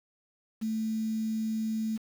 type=tone with quantisation; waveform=sine; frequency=220 Hz; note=A3; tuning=in tune; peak=-28 dBFS; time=0.61-1.98 s; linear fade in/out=20 ms; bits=8; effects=none